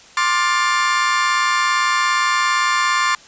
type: chord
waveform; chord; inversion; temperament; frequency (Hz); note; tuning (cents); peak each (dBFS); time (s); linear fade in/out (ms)
35% pulse; D minor seventh; third; just; 1057.2 / 1174.7 / 1409.6 / 1762; C6 / D6 / F6 / A6; +18 / 0 / +16 / +2; -17 / -19 / -23 / -19; 0.17-3.15; 2
effects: white hiss -44 dBFS RMS until 3.27 s + resampled to 16000 Hz